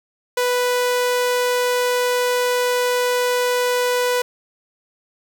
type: tone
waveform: sawtooth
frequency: 493.9 Hz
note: B4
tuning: in tune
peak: -13 dBFS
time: 0.37-4.22 s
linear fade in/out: 5 ms
effects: 9-bit